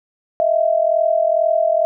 sine tone pair together, 632.8 / 675 Hz, D#5 / E5, +29 / +41 cents, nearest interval minor second, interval 112 cents, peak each -16 dBFS, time 0.4-1.85 s, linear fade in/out 0 ms, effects none

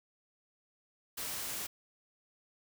white noise, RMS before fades -39 dBFS, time 1.17-1.67 s, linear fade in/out 10 ms, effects none

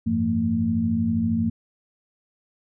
sine tone cluster, 90.9 / 103.5 / 172.7 / 227.6 Hz, F#2 / G#2 / F3 / A#3, -30 / -5 / -19 / -41 cents, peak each -29 / -30 / -29 / -21 dBFS, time 0.06-1.5 s, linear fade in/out 10 ms, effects none

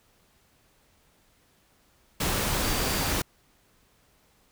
sine tone in noise, 4699 Hz, D8, in tune, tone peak -38 dBFS, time 2.63-3.11 s, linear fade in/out 5 ms, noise pink, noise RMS -27 dBFS, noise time 2.2-3.22 s, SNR -14 dB, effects pink hiss -64 dBFS RMS until 4.51 s

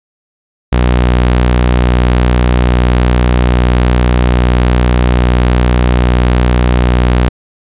sawtooth tone, 61.2 Hz, B1, 15 cents flat, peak -3 dBFS, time 0.72-7.29 s, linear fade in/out 10 ms, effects resampled to 8000 Hz

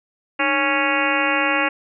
harmonic tone with a mistuned harmonic, 277.2 Hz, C#4, in tune, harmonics 1 / 2 / 3 / 4 / 5 / 6 / 7 / 8 / 9 / 10, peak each -26 / -26 / -26 / -26 / -26 / -26 / -26 / -26 / -26 / -26 dBFS, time 0.39-1.69 s, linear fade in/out 10 ms, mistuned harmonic 1, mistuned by +150 cents, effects none

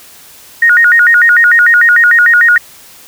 sine tone with vibrato, 1639 Hz, G#6, 23 cents flat, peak -3 dBFS, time 0.62-2.58 s, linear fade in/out 5 ms, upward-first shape square, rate 6.7 Hz, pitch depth 220 cents each way, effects white hiss -37 dBFS RMS until 3.07 s

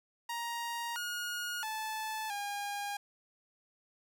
sawtooth tone with pitch steps, 939 / 1437 / 872 / 812 Hz, A#5 / F6 / A5 / G#5, +12 / +49 / -16 / -39 cents, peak -32 dBFS, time 0.29-2.97 s, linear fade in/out 5 ms, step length 670 ms, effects none

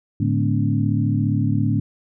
sine tone cluster, 109 / 146.6 / 210.1 / 244.8 / 283.9 Hz, A2 / D3 / G#3 / B3 / C#4, -16 / -3 / +20 / -15 / +41 cents, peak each -20 / -23 / -25 / -26 / -25 dBFS, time 0.2-1.8 s, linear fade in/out 5 ms, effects none

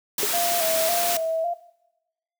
white noise, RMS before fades -25 dBFS, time 0.18-1.17 s, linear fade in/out 2 ms
sine tone with exponential decay, 415.3 Hz, G#4, in tune, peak -19 dBFS, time 0.23-0.31 s, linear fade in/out 0 ms, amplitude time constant 16 ms
sine tone with vibrato, 671 Hz, E5, 31 cents sharp, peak -23 dBFS, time 0.33-1.54 s, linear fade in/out 10 ms, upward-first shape square, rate 1.8 Hz, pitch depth 56 cents each way
effects noise-tail reverb RT60 0.9 s tail -17 dB re dry + high-pass 200 Hz 12 dB/octave

